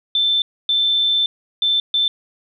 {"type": "tone bursts at uneven times", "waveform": "sine", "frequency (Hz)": 3542, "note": "A7", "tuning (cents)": 11, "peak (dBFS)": -14, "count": 4, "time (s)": [[0.15, 0.42], [0.69, 1.26], [1.62, 1.8], [1.94, 2.08]], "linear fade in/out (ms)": 2, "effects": []}